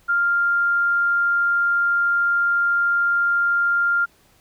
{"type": "tone", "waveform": "sine", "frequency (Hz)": 1396.9, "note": "F6", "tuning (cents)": 0, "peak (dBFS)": -16, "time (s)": [0.08, 4.06], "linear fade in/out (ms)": 20, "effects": ["pink hiss -57 dBFS RMS until 4.4 s"]}